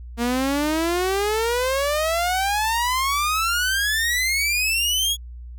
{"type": "exponential sweep", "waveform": "sawtooth", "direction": "up", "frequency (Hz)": [231.7, 3374], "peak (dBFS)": -16, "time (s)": [0.17, 5.17], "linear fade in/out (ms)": 50, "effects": ["added 60 Hz sine -34 dBFS peak until 5.58 s"]}